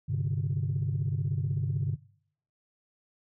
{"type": "chord", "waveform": "sine", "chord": "G suspended fourth", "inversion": "none", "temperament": "equal with one note detuned", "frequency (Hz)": [100, 130.81, 146.83], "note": ["G2", "C3", "D3"], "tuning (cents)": [35, 0, 0], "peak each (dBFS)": -30, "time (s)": [0.08, 1.96], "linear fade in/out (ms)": 20, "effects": ["noise-tail reverb RT60 0.7 s tail -24 dB re dry", "tanh soft clip ceiling -21 dBFS"]}